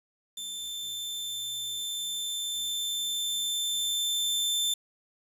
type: tone with level ramp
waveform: sawtooth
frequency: 3549 Hz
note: A7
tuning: 14 cents sharp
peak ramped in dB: -32 to -22 dBFS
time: 0.37-4.74 s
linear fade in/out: 5 ms
effects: resampled to 32000 Hz + 8-bit